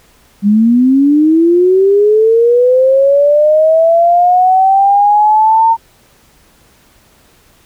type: linear sweep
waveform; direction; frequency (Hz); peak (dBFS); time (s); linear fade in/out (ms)
sine; up; 197.9 to 916; -5; 0.42-5.77; 50
effects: pink hiss -48 dBFS RMS until 7.65 s